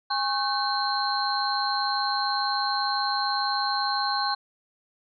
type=tone cluster; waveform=sine; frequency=818 / 1091 / 1526 / 4122 / 4304 Hz; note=G#5 / C#6 / G6 / C8 / C8; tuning=-26 / -28 / -47 / -27 / +48 cents; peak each=-28 / -29 / -32 / -29 / -35 dBFS; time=0.1-4.35 s; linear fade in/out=10 ms; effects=none